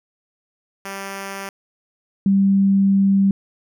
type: tone pair in turn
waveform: 5% pulse / sine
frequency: 196 / 196 Hz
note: G3 / G3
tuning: 0 / 0 cents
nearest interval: unison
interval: 0 cents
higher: neither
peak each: -17 / -12 dBFS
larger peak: second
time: 0.85-1.49 / 2.26-3.31 s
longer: second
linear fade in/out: 2 ms
effects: none